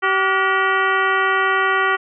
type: harmonic tone with a mistuned harmonic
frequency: 384.3 Hz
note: G4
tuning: 34 cents flat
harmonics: 1 / 2 / 3 / 4 / 5 / 6 / 7 / 8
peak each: -23 / -25 / -20 / -20 / -21 / -30 / -32 / -32 dBFS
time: 0.02-1.97 s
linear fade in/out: 20 ms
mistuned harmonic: 4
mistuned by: -110 cents
effects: none